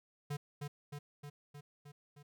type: tone with echo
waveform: square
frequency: 145.1 Hz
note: D3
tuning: 21 cents flat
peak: -37 dBFS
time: 0.3-0.37 s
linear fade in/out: 10 ms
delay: 310 ms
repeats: 6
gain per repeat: -3 dB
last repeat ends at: 2.23 s
effects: none